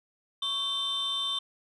sine tone cluster, 1116 / 3109 / 3574 Hz, C#6 / G7 / A7, +11 / -15 / +26 cents, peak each -36 / -32 / -28 dBFS, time 0.42-1.39 s, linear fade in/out 5 ms, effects tanh soft clip ceiling -24 dBFS

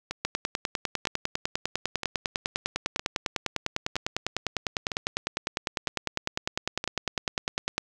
two click trains, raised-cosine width 0.2 ms, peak -14 / -9 dBFS, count 8 / 76, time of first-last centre 0.11-6.841 / 0.25-7.78 s, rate 1.04 / 9.96 Hz, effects none

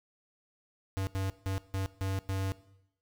square tone bursts at uneven times, 96.2 Hz, G2, 32 cents flat, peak -31 dBFS, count 6, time 0.97-1.07 / 1.15-1.3 / 1.46-1.58 / 1.74-1.86 / 2.01-2.19 / 2.29-2.52 s, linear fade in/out 0 ms, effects noise-tail reverb RT60 0.8 s tail -18 dB re dry

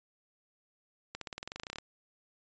accelerating click train, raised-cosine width 0.2 ms, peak -22 dBFS, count 16, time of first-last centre 1.15-1.785 s, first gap 63 ms, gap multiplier 0.94, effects resampled to 16000 Hz

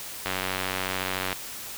click train, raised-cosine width 0.3 ms, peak -11 dBFS, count 101, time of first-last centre 0.26-1.328 s, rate 93.6 Hz, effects white hiss -38 dBFS RMS until 1.77 s

